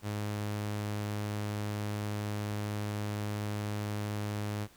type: tone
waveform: sawtooth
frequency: 104.3 Hz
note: G#2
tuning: 8 cents sharp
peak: -29 dBFS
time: 0.02-4.68 s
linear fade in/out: 50 ms
effects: pink hiss -60 dBFS RMS until 4.76 s